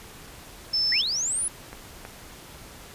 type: tone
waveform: sine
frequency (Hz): 5274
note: E8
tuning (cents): 0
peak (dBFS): -21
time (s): 0.73-1.02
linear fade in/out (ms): 10
type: linear sweep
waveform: sine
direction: up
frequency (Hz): 1815 to 10400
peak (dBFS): -24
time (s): 0.92-1.48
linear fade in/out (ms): 2
type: clicks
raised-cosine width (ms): 0.5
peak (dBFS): -23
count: 2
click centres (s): 1.73 / 2.051
effects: pink hiss -45 dBFS RMS until 2.94 s + resampled to 32000 Hz